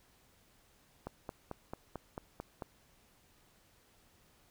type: click train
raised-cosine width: 1 ms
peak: -26 dBFS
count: 8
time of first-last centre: 1.07-2.622 s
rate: 4.51 Hz
effects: pink hiss -67 dBFS RMS until 4.5 s